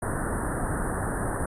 pink band-stop noise, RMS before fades -28 dBFS, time 0.02-1.46 s, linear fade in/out 5 ms, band 1800 to 8900 Hz, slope 96 dB/octave, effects resampled to 22050 Hz

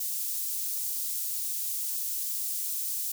white high-pass noise, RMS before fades -32 dBFS, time 0-3.12 s, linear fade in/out 5 ms, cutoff 7200 Hz, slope 12 dB/octave, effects none

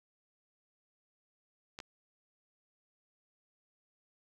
clicks, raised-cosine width 0.2 ms, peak -26 dBFS, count 2, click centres 1.789 / 1.802 s, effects none

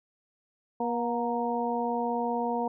harmonic tone with a mistuned harmonic, 238.9 Hz, A#3, 43 cents sharp, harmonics 1 / 2 / 3 / 4, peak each -32 / -32 / -32 / -32 dBFS, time 0.8-2.68 s, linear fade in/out 5 ms, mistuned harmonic 4, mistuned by -42 cents, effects none

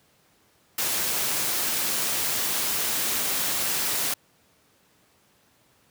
white noise, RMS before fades -26 dBFS, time 0.78-4.14 s, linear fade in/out 5 ms, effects pink hiss -62 dBFS RMS until 5.9 s + high-pass 100 Hz 12 dB/octave

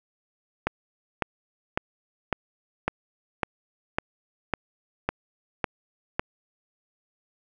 click train, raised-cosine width 0.5 ms, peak -8 dBFS, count 11, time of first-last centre 0.67-6.195 s, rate 1.81 Hz, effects none

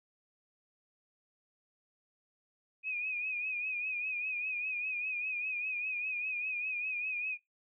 sine tone with vibrato, 2489 Hz, D#7, in tune, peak -33 dBFS, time 2.83-7.38 s, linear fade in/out 50 ms, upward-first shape triangle, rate 5 Hz, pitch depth 74 cents each way, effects noise-tail reverb RT60 0.2 s tail -23 dB re dry

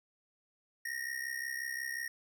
square ring-modulated tone, 1864.7 Hz, A#6, in tune, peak -34 dBFS, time 0.85-2.08 s, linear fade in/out 5 ms, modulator 32.8 Hz, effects none

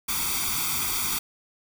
white noise with comb filter, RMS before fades -27 dBFS, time 0.08-1.19 s, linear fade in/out 10 ms, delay 0.86 ms, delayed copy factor +1, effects none

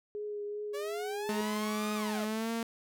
sine tone with vibrato, 415.3 Hz, G#4, in tune, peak -35 dBFS, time 0.15-1.41 s, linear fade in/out 0 ms, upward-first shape triangle, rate 2.6 Hz, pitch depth 19 cents each way
sawtooth linear two-way sweep, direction up then down, 554.4 to 1260 to 554.4 Hz, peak -35 dBFS, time 0.73-2.26 s, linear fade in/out 20 ms, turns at 1.94 s
sawtooth tone with pitch glide, 212.5 to 229.1 Hz, G#3 to A#3, +40 to -30 cents, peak -28 dBFS, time 1.29-2.63 s, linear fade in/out 2 ms, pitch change +130 cents, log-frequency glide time 2.22-2.51 s
effects none

